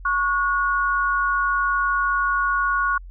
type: tone pair together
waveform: sine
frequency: 1108.7 / 1447.8 Hz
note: C#6 / F#6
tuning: 0 / -38 cents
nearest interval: perfect fourth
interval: 462 cents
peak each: -21 dBFS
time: 0.05-2.98 s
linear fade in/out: 5 ms
effects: added 44 Hz sine -36 dBFS peak until 3.1 s